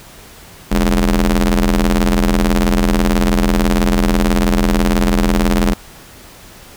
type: ring-modulated tone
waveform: sawtooth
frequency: 86.1 Hz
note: F2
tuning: 24 cents flat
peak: -4 dBFS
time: 0.71-5.74 s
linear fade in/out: 10 ms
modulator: 120 Hz
effects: pink hiss -39 dBFS RMS until 6.76 s